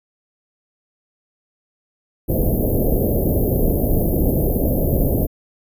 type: band-stop noise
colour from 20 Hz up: pink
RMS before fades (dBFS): -17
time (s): 2.28-5.27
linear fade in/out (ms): 20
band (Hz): 630 to 13000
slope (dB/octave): 48
effects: resampled to 32000 Hz